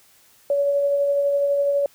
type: tone with tremolo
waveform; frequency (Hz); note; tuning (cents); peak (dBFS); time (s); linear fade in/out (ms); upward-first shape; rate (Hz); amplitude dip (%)
sine; 566; C#5; +36; -16; 0.5-1.86; 2; sine; 12; 25
effects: white hiss -55 dBFS RMS until 1.94 s